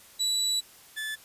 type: tone pair in turn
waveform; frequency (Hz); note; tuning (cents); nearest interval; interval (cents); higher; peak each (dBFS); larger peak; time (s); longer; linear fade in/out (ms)
30% pulse; 3937 / 1739.1; B7 / A6; -6 / -21; octave + major second; 1415; first; -22 / -29; first; 0.19-0.61 / 0.96-1.16; first; 20
effects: white hiss -53 dBFS RMS until 1.24 s + resampled to 32000 Hz